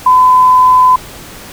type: tone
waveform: sine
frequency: 1012 Hz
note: B5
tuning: 42 cents sharp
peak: -3 dBFS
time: 0.06-0.96 s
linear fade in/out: 5 ms
effects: pink hiss -31 dBFS RMS until 1.52 s